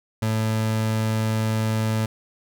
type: tone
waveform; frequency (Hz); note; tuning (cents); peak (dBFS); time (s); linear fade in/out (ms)
30% pulse; 110; A2; 0; -18; 0.22-2.06; 5
effects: none